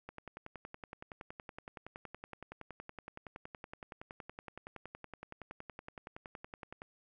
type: click train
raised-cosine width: 0.5 ms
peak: -30 dBFS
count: 73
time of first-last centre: 0.09-6.819 s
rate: 10.7 Hz
effects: none